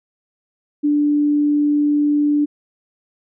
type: tone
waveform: sine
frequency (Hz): 293.7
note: D4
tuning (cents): 0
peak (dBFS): -13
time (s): 0.83-2.46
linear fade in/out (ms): 20
effects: none